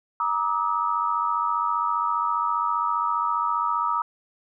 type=tone cluster; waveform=sine; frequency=948 / 1187 / 1282 Hz; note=A#5 / D6 / E6; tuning=+29 / +18 / -49 cents; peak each=-26 / -27 / -25 dBFS; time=0.2-4.02 s; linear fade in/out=2 ms; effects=none